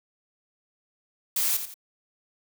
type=noise with echo; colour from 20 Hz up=blue; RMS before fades=-25 dBFS; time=1.36-1.57 s; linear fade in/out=5 ms; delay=86 ms; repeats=2; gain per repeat=-9 dB; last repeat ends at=1.742 s; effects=none